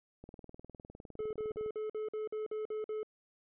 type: click train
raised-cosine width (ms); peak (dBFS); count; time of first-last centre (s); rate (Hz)
2; -36; 29; 0.24-1.661; 19.7
type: tone bursts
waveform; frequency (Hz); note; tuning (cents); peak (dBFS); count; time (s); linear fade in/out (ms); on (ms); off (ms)
triangle; 430.6; A4; -37; -33; 10; 1.19-3.031; 2; 140; 49
effects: resampled to 8000 Hz